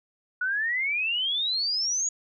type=exponential sweep; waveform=sine; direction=up; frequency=1450 to 6830 Hz; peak=-24 dBFS; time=0.41-2.09 s; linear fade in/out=5 ms; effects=none